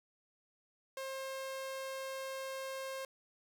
sawtooth tone, 533 Hz, C5, 32 cents sharp, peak -36 dBFS, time 0.97-3.05 s, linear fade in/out 2 ms, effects none

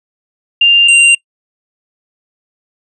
sine / square tone pair in turn, 2794 / 2776 Hz, F7 / F7, 0 / -11 cents, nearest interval unison, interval 11 cents, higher first, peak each -4 dBFS, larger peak neither, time 0.61-0.88 / 0.88-1.15 s, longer neither, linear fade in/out 5 ms, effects noise-tail reverb RT60 0.1 s tail -25 dB re dry + resampled to 24000 Hz

